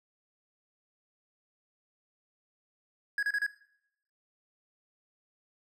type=tone bursts; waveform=triangle; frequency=1661.2 Hz; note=G#6; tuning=in tune; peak=-25 dBFS; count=4; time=3.18-3.465 s; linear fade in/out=2 ms; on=48 ms; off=31 ms; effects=noise-tail reverb RT60 0.7 s tail -17 dB re dry